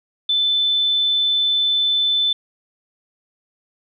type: tone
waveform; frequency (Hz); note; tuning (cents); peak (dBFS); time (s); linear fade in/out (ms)
sine; 3520; A7; 0; -15; 0.29-2.33; 5
effects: none